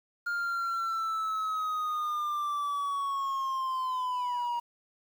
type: linear sweep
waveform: triangle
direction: down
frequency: 1411 to 949 Hz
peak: -27 dBFS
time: 0.26-4.6 s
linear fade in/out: 10 ms
effects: 9-bit